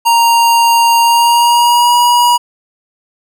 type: tone with pitch glide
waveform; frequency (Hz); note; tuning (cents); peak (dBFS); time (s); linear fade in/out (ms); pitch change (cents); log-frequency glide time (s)
square; 932.3 to 964.1; A#5 to B5; 0 to -42; -7; 0.05-2.38; 20; +58; 1.01-1.96
effects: none